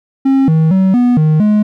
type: tone with pitch steps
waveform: triangle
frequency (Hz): 269.4 / 159.3 / 189.7 / 245 / 155.1 / 210.8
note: C#4 / D#3 / F#3 / B3 / D#3 / G#3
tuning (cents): -49 / +41 / +43 / -14 / -5 / +26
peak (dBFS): -5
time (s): 0.25-1.63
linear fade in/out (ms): 10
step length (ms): 230
effects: none